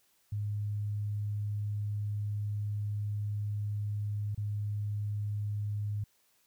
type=tone with dropouts; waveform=sine; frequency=103.83 Hz; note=G#2; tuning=in tune; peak=-31 dBFS; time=0.32-6.04 s; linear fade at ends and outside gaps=5 ms; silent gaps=4.348-4.376 s; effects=white hiss -70 dBFS RMS until 6.46 s